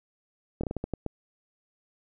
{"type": "slowing click train", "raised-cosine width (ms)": 2, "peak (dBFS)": -17, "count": 8, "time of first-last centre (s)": [0.61, 1.063], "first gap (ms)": 25, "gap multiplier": 1.31, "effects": []}